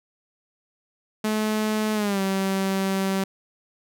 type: tone with pitch glide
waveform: sawtooth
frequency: 215.2 to 192.83 Hz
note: A3 to G3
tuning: -38 to -28 cents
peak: -18 dBFS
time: 1.24-3.24 s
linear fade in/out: 5 ms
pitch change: -190 cents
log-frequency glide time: 1.94-2.21 s
effects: none